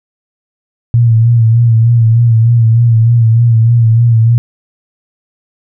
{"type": "tone with vibrato", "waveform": "sine", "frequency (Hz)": 115.5, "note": "A#2", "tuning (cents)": -16, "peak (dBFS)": -4, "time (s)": [0.94, 4.38], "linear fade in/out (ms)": 0, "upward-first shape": "sine", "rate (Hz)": 3.3, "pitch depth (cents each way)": 53, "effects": []}